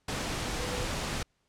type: tone in noise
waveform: sine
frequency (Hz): 494.7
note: B4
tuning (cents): +3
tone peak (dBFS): -39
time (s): 0.59-0.85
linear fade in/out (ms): 5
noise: pink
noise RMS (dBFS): -33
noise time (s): 0.08-1.23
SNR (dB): -9
effects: pink hiss -74 dBFS RMS until 1.48 s + low-pass 8000 Hz 12 dB/octave